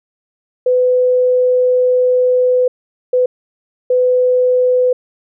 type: tone bursts at uneven times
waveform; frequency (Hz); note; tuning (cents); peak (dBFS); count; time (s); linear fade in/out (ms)
sine; 502; B4; +28; -9; 3; 0.66-2.68 / 3.13-3.26 / 3.9-4.93; 5
effects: none